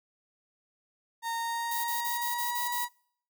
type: tone with pitch glide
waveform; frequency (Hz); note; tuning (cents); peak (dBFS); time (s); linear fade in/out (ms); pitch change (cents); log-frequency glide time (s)
35% pulse; 921 to 965.7; A#5 to B5; -21 to -39; -29; 1.22-2.89; 50; +82; 1.34-2.61
type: noise bursts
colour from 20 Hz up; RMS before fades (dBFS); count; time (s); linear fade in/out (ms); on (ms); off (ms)
violet; -35; 7; 1.71-2.848; 5; 130; 38
effects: noise-tail reverb RT60 0.6 s tail -25 dB re dry